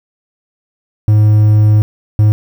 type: tone bursts at uneven times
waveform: triangle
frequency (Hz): 106.3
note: G#2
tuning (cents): +41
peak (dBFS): -3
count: 2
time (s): 1.08-1.82 / 2.19-2.32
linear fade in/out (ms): 0
effects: 7-bit